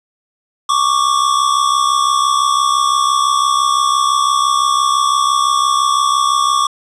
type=tone pair together; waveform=square; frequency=1108.8 / 1174.7 Hz; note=C#6 / D6; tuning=0 / 0 cents; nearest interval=minor second; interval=100 cents; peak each=-15 dBFS; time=0.69-6.67 s; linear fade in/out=5 ms; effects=resampled to 22050 Hz + 7-bit